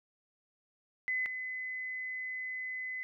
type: tone pair in turn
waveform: sine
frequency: 2025 / 2025 Hz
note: B6 / B6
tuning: +43 / +43 cents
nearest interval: unison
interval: 0 cents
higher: neither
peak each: -30 / -36 dBFS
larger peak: first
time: 1.08-1.26 / 1.26-3.03 s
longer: second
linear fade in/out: 0 ms
effects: none